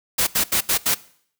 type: noise bursts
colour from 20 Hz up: white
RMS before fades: -19 dBFS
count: 5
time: 0.18-0.947 s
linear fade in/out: 10 ms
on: 91 ms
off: 78 ms
effects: noise-tail reverb RT60 0.6 s tail -20 dB re dry